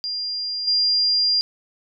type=tone with level steps; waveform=sine; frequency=4800 Hz; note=D8; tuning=37 cents sharp; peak=-24 / -16 dBFS; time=0.04-1.41 s; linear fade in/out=0 ms; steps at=0.67 s; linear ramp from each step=10 ms; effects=none